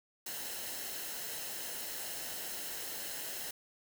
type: noise with comb filter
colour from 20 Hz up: white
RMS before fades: -41 dBFS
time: 0.26-3.51 s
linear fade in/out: 5 ms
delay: 0.85 ms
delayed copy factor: -0.5
effects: none